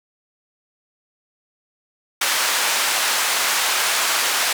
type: band-pass noise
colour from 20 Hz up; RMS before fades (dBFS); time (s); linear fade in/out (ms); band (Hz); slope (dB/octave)
pink; -20; 2.21-4.53; 5; 1000 to 12000; 12
effects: none